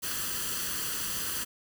white noise with comb filter, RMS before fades -33 dBFS, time 0.02-1.45 s, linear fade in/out 20 ms, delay 0.66 ms, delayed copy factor +0.65, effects none

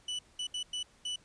40% pulse tone bursts at uneven times, 2971 Hz, F#7, 6 cents sharp, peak -33 dBFS, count 5, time 0.08-0.19 / 0.39-0.47 / 0.54-0.63 / 0.73-0.83 / 1.05-1.16 s, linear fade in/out 5 ms, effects pink hiss -63 dBFS RMS until 1.24 s + resampled to 22050 Hz

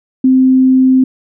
sine tone, 260 Hz, C4, 11 cents flat, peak -5 dBFS, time 0.24-1.04 s, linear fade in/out 5 ms, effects none

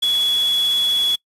sine tone in noise, 3379 Hz, G#7, 29 cents sharp, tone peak -15 dBFS, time 0.02-1.16 s, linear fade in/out 10 ms, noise white, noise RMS -32 dBFS, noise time 0.02-1.16 s, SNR +14 dB, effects noise-tail reverb RT60 0.1 s tail -24 dB re dry + resampled to 32000 Hz

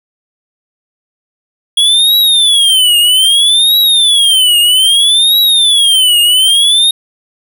square tone with vibrato, 3322 Hz, G#7, in tune, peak -6 dBFS, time 1.77-6.91 s, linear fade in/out 5 ms, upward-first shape triangle, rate 0.62 Hz, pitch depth 280 cents each way, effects none

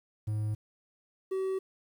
triangle tone pair in turn, 106.9 / 380.9 Hz, A2 / G4, -49 / -50 cents, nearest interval octave + minor seventh, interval 2199 cents, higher second, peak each -27 dBFS, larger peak neither, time 0.27-0.55 / 1.31-1.59 s, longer neither, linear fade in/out 10 ms, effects 10-bit

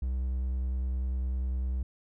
triangle tone with vibrato, 63.8 Hz, C2, 43 cents flat, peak -26 dBFS, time 0.02-1.83 s, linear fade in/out 5 ms, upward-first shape triangle, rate 10 Hz, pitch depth 19 cents each way, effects none

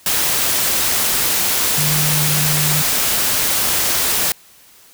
sine tone in noise, 150.4 Hz, D3, 42 cents sharp, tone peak -19 dBFS, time 1.78-2.82 s, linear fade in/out 2 ms, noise white, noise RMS -17 dBFS, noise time 0.06-4.32 s, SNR -5 dB, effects white hiss -47 dBFS RMS until 4.93 s

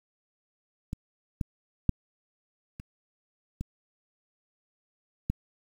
clicks, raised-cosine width 5 ms, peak -20 / -16 / -9 / -29 / -20 / -14 dBFS, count 6, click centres 0.931 / 1.412 / 1.893 / 2.799 / 3.61 / 5.3 s, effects 8-bit

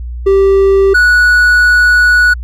triangle tone pair in turn, 390.5 / 1469.2 Hz, G4 / F#6, -7 / -13 cents, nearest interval octave + major seventh, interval 2294 cents, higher second, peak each -3 dBFS, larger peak neither, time 0.26-0.94 / 0.94-2.34 s, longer second, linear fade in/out 10 ms, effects added 60 Hz sine -19 dBFS peak until 2.43 s

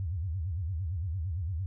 sine tone with vibrato, 86.7 Hz, F2, 12 cents flat, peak -30 dBFS, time 0-1.66 s, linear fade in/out 0 ms, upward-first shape sine, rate 8.8 Hz, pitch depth 240 cents each way, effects none

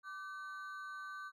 triangle ring-modulated tone, 1349 Hz, E6, 40 cents sharp, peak -39 dBFS, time 0.03-1.32 s, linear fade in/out 50 ms, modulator 177 Hz, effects none

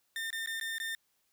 30% pulse tone with dropouts, 1808 Hz, A6, 47 cents sharp, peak -32 dBFS, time 0.16-0.95 s, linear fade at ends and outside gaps 1 ms, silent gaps 0.304-0.328 / 0.461-0.473 / 0.599-0.611 / 0.783-0.8 s, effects white hiss -75 dBFS RMS until 1.32 s

